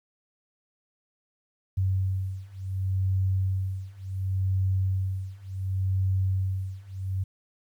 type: beating tone pair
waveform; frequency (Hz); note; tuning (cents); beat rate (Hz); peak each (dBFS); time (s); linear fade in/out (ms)
sine; 94.6 / 95.29; F#2 / G2; +39 / -49; 0.69; -28 / -27; 1.77-7.24; 10
effects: 10-bit